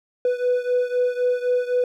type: beating tone pair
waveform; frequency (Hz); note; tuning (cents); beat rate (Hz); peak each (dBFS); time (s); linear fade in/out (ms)
triangle; 493.9 / 497.8; B4 / B4; 0 / +14; 3.9; -18 / -21; 0.25-1.84; 2
effects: tanh soft clip ceiling -11 dBFS